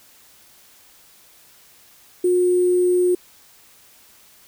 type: tone with sample-and-hold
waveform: sine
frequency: 359.5 Hz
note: F#4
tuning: 50 cents flat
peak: -14 dBFS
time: 2.24-3.15 s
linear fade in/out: 5 ms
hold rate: 8820 Hz
effects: white hiss -51 dBFS RMS until 4.47 s